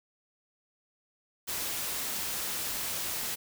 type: noise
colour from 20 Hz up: white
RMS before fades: -34 dBFS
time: 1.47-3.36 s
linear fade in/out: 20 ms
effects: none